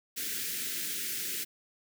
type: band-stop noise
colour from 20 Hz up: white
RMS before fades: -35 dBFS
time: 0.16-1.45 s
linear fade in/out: 20 ms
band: 450 to 1500 Hz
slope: 48 dB/octave
effects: high-pass 150 Hz 12 dB/octave